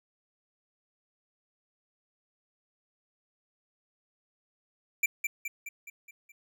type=tone with echo; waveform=square; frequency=2349 Hz; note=D7; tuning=in tune; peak=-23 dBFS; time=5.03-5.06 s; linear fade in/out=5 ms; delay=210 ms; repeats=6; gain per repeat=-5 dB; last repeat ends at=6.32 s; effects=none